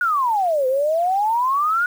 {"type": "exponential two-way sweep", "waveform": "sine", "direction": "down then up", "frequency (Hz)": [1480, 506, 1470], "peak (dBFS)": -16, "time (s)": [0.01, 1.86], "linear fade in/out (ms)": 2, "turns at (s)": 0.67, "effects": ["7-bit"]}